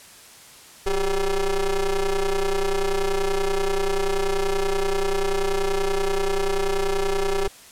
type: ring-modulated tone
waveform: 45% pulse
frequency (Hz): 190.8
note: G3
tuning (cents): -47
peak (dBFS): -17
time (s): 0.86-7.48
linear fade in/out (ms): 5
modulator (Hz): 206
effects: white hiss -46 dBFS RMS until 7.71 s + low-pass 11000 Hz 12 dB/octave